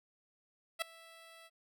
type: tone with ADSR envelope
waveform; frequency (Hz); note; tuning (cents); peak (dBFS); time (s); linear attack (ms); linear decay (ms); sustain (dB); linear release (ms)
10% pulse; 659.3; E5; 0; -22; 0.79-1.5; 28; 5; -24; 40
effects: none